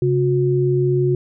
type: tone pair together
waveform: sine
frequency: 135.5 / 361.7 Hz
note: C#3 / F#4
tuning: -39 / -39 cents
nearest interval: octave + perfect fourth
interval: 1700 cents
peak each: -17 dBFS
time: 0.02-1.15 s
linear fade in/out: 2 ms
effects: none